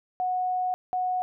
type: tone bursts at uneven times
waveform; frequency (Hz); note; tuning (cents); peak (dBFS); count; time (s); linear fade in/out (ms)
sine; 734; F#5; -14; -24; 2; 0.2-0.74 / 0.93-1.22; 0
effects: none